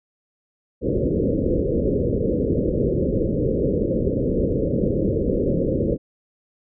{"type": "low-pass noise", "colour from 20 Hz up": "white", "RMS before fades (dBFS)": -21, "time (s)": [0.81, 5.98], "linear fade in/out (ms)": 50, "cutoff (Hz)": 550, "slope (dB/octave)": 96, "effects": []}